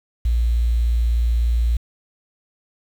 sine tone with quantisation, 58.27 Hz, A#1, in tune, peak -15 dBFS, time 0.25-1.77 s, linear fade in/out 5 ms, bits 7, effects none

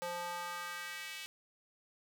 square tone with high-pass filter sweep, 174.61 Hz, F3, in tune, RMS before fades -42 dBFS, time 0.02-1.26 s, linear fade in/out 0 ms, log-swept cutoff 600 to 2700 Hz, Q 1.9, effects none

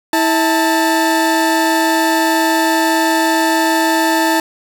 30% pulse tone pair together, 324.5 / 887 Hz, E4 / A5, -27 / +14 cents, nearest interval octave + perfect fourth, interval 1741 cents, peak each -12 dBFS, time 0.13-4.4 s, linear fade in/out 2 ms, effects none

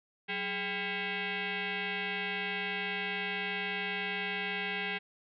sine tone with frequency modulation, 185.9 Hz, F#3, 8 cents sharp, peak -32 dBFS, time 0.28-4.99 s, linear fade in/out 20 ms, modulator 601 Hz, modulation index 4.8, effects none

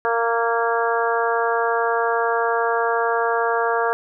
harmonic tone with a mistuned harmonic, 231.2 Hz, A#3, 14 cents flat, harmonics 2 / 3 / 4 / 5 / 6 / 7, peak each -22 / -24 / -25 / -26 / -27 / -27 dBFS, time 0.05-3.93 s, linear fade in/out 0 ms, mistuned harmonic 7, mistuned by +21 cents, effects none

